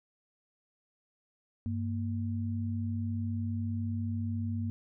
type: tone pair together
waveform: sine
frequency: 98 / 232.4 Hz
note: G2 / A#3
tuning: 0 / -5 cents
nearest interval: octave + minor third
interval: 1495 cents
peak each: -32 / -35 dBFS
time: 1.66-4.7 s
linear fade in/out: 0 ms
effects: none